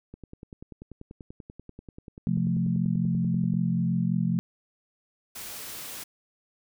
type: click train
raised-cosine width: 3 ms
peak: -29 dBFS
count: 36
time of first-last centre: 0.14-3.538 s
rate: 10.3 Hz
type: chord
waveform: sine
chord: F major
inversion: second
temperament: equal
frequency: 130.81 / 174.61 / 220 Hz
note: C3 / F3 / A3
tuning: 0 / 0 / 0 cents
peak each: -29 / -25 / -29 dBFS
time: 2.27-4.39 s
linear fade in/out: 0 ms
type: noise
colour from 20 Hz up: white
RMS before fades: -39 dBFS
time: 5.35-6.04 s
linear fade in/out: 10 ms
effects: none